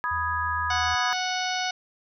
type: chord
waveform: sine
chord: G# minor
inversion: first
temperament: equal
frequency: 987.8 / 1244.5 / 1661.2 Hz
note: B5 / D#6 / G#6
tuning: 0 / 0 / 0 cents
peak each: -29 dBFS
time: 0.04-1.13 s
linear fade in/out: 0 ms
type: tone with pitch glide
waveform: sine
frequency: 81.2 to 80.73 Hz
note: E2 to E2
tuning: -26 to -36 cents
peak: -34 dBFS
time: 0.11-0.95 s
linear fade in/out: 5 ms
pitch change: -10 cents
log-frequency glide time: 0.29-0.49 s
type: harmonic tone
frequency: 737 Hz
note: F#5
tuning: 7 cents flat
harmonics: 1 / 2 / 3 / 4 / 5 / 6 / 7 / 8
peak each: -29 / -32 / -34 / -35 / -36 / -37 / -37 / -38 dBFS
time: 0.7-1.71 s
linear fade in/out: 5 ms
effects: none